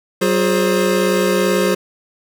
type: tone cluster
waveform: square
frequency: 190.3 / 358.9 / 417 / 528 Hz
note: F#3 / F4 / G#4 / C5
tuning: +49 / +47 / +7 / +16 cents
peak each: -20 dBFS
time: 0.21-1.75 s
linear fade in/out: 10 ms
effects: none